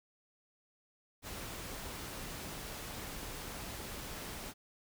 pink noise, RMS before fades -44 dBFS, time 1.22-4.54 s, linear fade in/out 50 ms, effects none

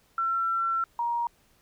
sine tone pair in turn, 1351 / 943.7 Hz, E6 / A#5, +42 / +21 cents, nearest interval tritone, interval 621 cents, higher first, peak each -24 / -25 dBFS, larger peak first, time 0.18-0.84 / 0.99-1.27 s, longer first, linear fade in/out 2 ms, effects pink hiss -64 dBFS RMS until 1.61 s

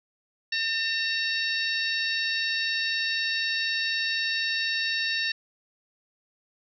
harmonic tone with a mistuned harmonic, 904 Hz, A5, 47 cents sharp, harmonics 2 / 3 / 4 / 5 / 6, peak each -29 / -31 / -32 / -33 / -34 dBFS, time 0.52-5.32 s, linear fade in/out 5 ms, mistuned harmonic 4, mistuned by +84 cents, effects none

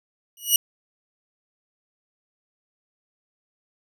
10% pulse tone with exponential growth, 2910 Hz, F#7, 29 cents flat, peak -3 dBFS, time 0.37-0.56 s, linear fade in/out 2 ms, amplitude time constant 41 ms, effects none

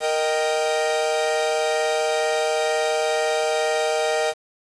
45% pulse chord, Eb major, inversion second, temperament equal, 466.2 / 622.3 / 784 Hz, Bb4 / Eb5 / G5, 0 / 0 / 0 cents, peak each -24 / -23 / -26 dBFS, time 0-4.34 s, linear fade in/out 50 ms, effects resampled to 22050 Hz + 7-bit

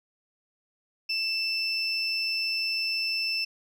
sine tone pair together, 2654 / 5308 Hz, E7 / E8, +11 / +11 cents, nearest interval octave, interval 1200 cents, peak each -28 / -27 dBFS, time 1.09-3.45 s, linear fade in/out 10 ms, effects tanh soft clip ceiling -21 dBFS + 10-bit

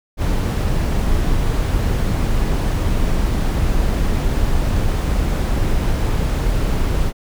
brown noise, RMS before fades -17 dBFS, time 0.17-7.13 s, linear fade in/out 50 ms, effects none

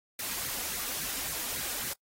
white noise with flanger, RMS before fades -35 dBFS, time 0.19-1.93 s, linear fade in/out 2 ms, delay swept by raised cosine 0.46 to 4.26 ms, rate 3.6 Hz, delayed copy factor +0.7, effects noise-tail reverb RT60 0.1 s tail -26 dB re dry + AAC 48 kbps

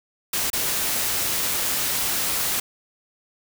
white noise with dropouts, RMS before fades -24 dBFS, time 0.33-2.6 s, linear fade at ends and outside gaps 5 ms, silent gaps 0.502-0.531 s, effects none

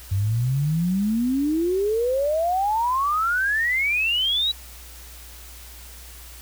sine exponential sweep, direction up, 93.4 to 3951 Hz, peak -19 dBFS, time 0.11-4.52 s, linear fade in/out 10 ms, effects added 60 Hz sine -42 dBFS peak until 6.41 s + white hiss -44 dBFS RMS until 6.41 s

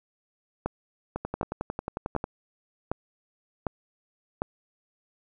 two click trains, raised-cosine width 1 ms, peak -16 / -13 dBFS, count 13 / 6, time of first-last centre 1.16-2.241 / 0.66-4.419 s, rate 11.1 / 1.33 Hz, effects none

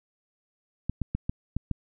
clicks, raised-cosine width 5 ms, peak -15 dBFS, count 6, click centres 0.896 / 1.017 / 1.15 / 1.295 / 1.566 / 1.713 s, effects none

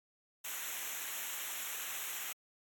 white noise with comb filter, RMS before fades -41 dBFS, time 0.44-2.33 s, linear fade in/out 10 ms, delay 0.21 ms, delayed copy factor -0.85, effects AAC 64 kbps

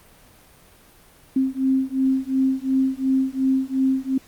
sine beating tone pair, 263.3 / 266.1 Hz, C4 / C4, +11 / +29 cents, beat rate 2.8 Hz, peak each -21 dBFS, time 1.36-4.18 s, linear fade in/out 5 ms, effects pink hiss -51 dBFS RMS until 4.27 s + Opus 32 kbps

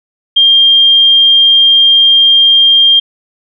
sine tone, 3202 Hz, G7, 36 cents sharp, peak -3 dBFS, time 0.36-3 s, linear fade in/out 10 ms, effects none

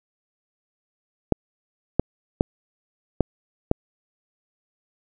clicks, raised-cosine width 2 ms, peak -3 dBFS, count 5, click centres 1.323 / 1.996 / 2.409 / 3.207 / 3.714 s, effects none

